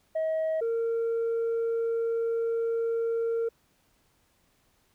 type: tone pair in turn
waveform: sine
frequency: 637 / 459.5 Hz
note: D#5 / A#4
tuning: +41 / -25 cents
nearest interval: tritone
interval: 566 cents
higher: first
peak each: -23 dBFS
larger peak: neither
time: 0.15-0.61 / 0.61-3.49 s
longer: second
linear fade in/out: 10 ms
effects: tanh soft clip ceiling -24 dBFS + pink hiss -68 dBFS RMS until 4.94 s